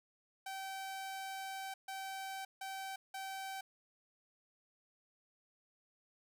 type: tone bursts at uneven times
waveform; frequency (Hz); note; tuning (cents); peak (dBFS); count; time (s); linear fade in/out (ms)
sawtooth; 772; G5; -27; -38; 4; 0.46-1.74 / 1.88-2.45 / 2.61-2.96 / 3.14-3.61; 5
effects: none